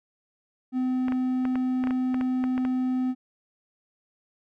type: tone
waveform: triangle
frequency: 255.4 Hz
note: C4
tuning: 42 cents flat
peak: -21 dBFS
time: 0.72-3.15 s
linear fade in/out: 50 ms
type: clicks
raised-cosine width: 0.5 ms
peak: -19 dBFS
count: 12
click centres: 1.083 / 1.122 / 1.453 / 1.556 / 1.839 / 1.872 / 1.908 / 2.144 / 2.211 / 2.44 / 2.579 / 2.651 s
effects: none